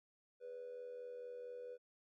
triangle tone with amplitude modulation, 492.4 Hz, B4, 5 cents flat, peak -40 dBFS, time 0.4-1.78 s, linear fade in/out 50 ms, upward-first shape sine, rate 84.4 Hz, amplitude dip 70%, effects tanh soft clip ceiling -42 dBFS

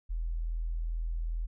sine tone, 41.2 Hz, E1, in tune, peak -30 dBFS, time 0.09-1.47 s, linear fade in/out 20 ms, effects none

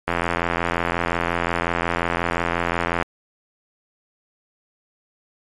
click train, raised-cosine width 0.5 ms, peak -5 dBFS, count 253, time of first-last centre 0.08-3.024 s, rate 85.6 Hz, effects MP3 96 kbps

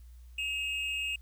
triangle tone pair together, 2558 / 2805 Hz, D#7 / F7, +47 / +7 cents, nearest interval major second, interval 160 cents, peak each -32 / -33 dBFS, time 0.38-1.16 s, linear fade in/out 5 ms, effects added 60 Hz sine -48 dBFS peak until 1.21 s + white hiss -69 dBFS RMS until 1.21 s

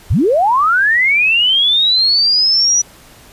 sine linear sweep, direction up, 51.91 to 5900 Hz, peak -9 dBFS, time 0.1-2.82 s, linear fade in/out 10 ms, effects pink hiss -42 dBFS RMS until 3.32 s + resampled to 32000 Hz

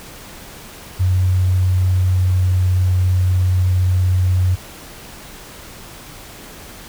sine tone with pitch glide, 92.2 to 91.67 Hz, F#2 to F#2, -6 to -16 cents, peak -12 dBFS, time 0.99-4.56 s, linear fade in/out 20 ms, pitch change -10 cents, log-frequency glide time 1.55-3.14 s, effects pink hiss -37 dBFS RMS until 6.88 s

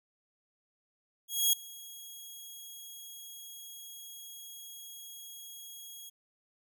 10% pulse tone with ADSR envelope, 3305 Hz, G#7, 9 cents flat, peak -14 dBFS, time 1.28-6.1 s, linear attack 250 ms, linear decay 4 ms, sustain -23 dB, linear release 14 ms, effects none

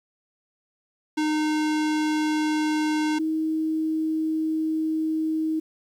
square / sine tone pair in turn, 306.8 / 316 Hz, D#4 / D#4, -24 / +27 cents, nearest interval minor second, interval 51 cents, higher second, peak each -22 dBFS, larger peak neither, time 1.17-3.19 / 3.19-5.6 s, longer second, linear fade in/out 10 ms, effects low-pass 7000 Hz 12 dB/octave + 9-bit

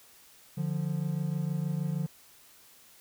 triangle tone pair together, 148.19 / 174.61 Hz, D3 / F3, +16 / 0 cents, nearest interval minor third, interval 284 cents, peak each -29 / -30 dBFS, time 0.57-2.07 s, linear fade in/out 10 ms, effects white hiss -57 dBFS RMS until 3 s

